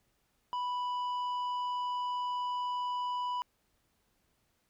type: tone with tanh clipping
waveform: sine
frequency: 987.8 Hz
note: B5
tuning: in tune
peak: -33 dBFS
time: 0.53-3.42 s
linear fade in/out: 0 ms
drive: 7 dB
effects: pink hiss -75 dBFS RMS until 4.69 s